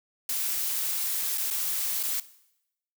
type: noise with dropouts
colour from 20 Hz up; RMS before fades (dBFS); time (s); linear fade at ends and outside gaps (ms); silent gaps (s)
blue; -29; 0.29-2.2; 2; 1.376-1.38 / 1.503-1.509 / 2.03-2.035
effects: noise-tail reverb RT60 0.8 s tail -17 dB re dry